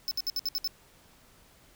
square tone bursts, 5260 Hz, E8, 5 cents flat, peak -28 dBFS, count 7, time 0.08-0.675 s, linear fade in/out 0 ms, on 31 ms, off 63 ms, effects pink hiss -59 dBFS RMS until 1.75 s

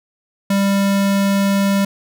square tone, 197.8 Hz, G3, 16 cents sharp, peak -14 dBFS, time 0.5-1.85 s, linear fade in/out 5 ms, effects none

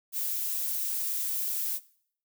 violet noise, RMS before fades -31 dBFS, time 0.12-1.8 s, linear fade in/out 50 ms, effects noise-tail reverb RT60 0.6 s tail -20 dB re dry

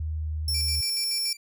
sine tone with pitch glide, 78.2 to 77.48 Hz, D#2 to D#2, +9 to -7 cents, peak -27 dBFS, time 0-0.81 s, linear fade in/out 5 ms, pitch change -16 cents, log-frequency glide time 0.16-0.26 s
sawtooth tone, 5400 Hz, E8, 41 cents sharp, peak -23 dBFS, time 0.48-1.33 s, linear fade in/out 2 ms
15% pulse tone with tremolo, 2349 Hz, D7, in tune, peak -26 dBFS, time 0.54-1.37 s, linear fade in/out 5 ms, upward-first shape square, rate 7 Hz, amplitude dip 70%
effects none

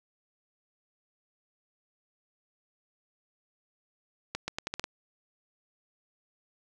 accelerating click train, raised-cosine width 0.2 ms, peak -15 dBFS, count 7, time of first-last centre 4.35-4.841 s, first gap 130 ms, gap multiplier 0.81, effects none

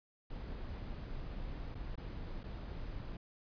brown noise with dropouts, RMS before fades -43 dBFS, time 0.3-3.17 s, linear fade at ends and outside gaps 5 ms, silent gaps 1.746-1.752 / 1.956-1.975 / 2.434-2.439 s, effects resampled to 11025 Hz

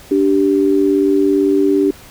sine tone pair together, 291.8 / 389.5 Hz, D4 / G4, -11 / -11 cents, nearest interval perfect fourth, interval 500 cents, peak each -13 dBFS, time 0.11-1.91 s, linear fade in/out 5 ms, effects pink hiss -40 dBFS RMS until 2.1 s

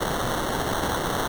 violet noise with sample-and-hold, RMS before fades -26 dBFS, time 0-1.28 s, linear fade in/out 10 ms, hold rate 2450 Hz, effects none

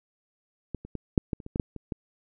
clicks, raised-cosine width 3 ms, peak -19 / -28 / -20 / -6 / -15 / -30 / -26 / -16 / -11 / -25 / -18 dBFS, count 11, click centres 0.747 / 0.85 / 0.953 / 1.178 / 1.332 / 1.402 / 1.464 / 1.559 / 1.598 / 1.763 / 1.922 s, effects none

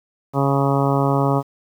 harmonic tone, 138.59 Hz, C#3, in tune, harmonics 1 / 2 / 3 / 4 / 5 / 6 / 7 / 8 / 9, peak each -19 / -22 / -24 / -25 / -26 / -27 / -27 / -28 / -29 dBFS, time 0.33-1.43 s, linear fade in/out 50 ms, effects 8-bit

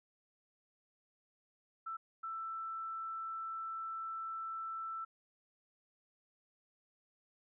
sine tone bursts at uneven times, 1328 Hz, E6, 12 cents sharp, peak -39 dBFS, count 2, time 1.86-1.97 / 2.23-5.05 s, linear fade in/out 10 ms, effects none

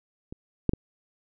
clicks, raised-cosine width 3 ms, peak -25 / -8 / -13 dBFS, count 3, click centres 0.325 / 0.693 / 0.735 s, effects none

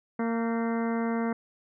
harmonic tone with a mistuned harmonic, 230 Hz, A#3, 23 cents flat, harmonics 1 / 2 / 3 / 4 / 5 / 6 / 7 / 8 / 9, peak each -27 / -33 / -37 / -39 / -41 / -43 / -44 / -45 / -46 dBFS, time 0.19-1.33 s, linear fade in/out 5 ms, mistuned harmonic 7, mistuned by -61 cents, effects none

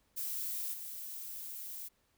violet noise with level steps, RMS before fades -38 / -44 dBFS, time 0.16-1.89 s, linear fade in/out 20 ms, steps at 0.73 s, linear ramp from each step 10 ms, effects pink hiss -74 dBFS RMS until 2.17 s

